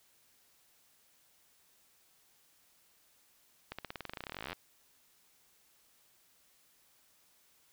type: accelerating click train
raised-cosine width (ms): 0.3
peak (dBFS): -24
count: 28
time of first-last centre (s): 3.72-4.53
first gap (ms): 66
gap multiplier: 0.93
effects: white hiss -68 dBFS RMS until 7.72 s